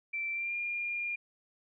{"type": "tone with pitch glide", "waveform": "sine", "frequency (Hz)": [2340, 2409], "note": ["D7", "D7"], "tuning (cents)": [-7, 43], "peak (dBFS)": -32, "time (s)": [0.13, 1.16], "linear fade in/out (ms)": 10, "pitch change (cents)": 50, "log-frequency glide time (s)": [0.32, 0.56], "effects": []}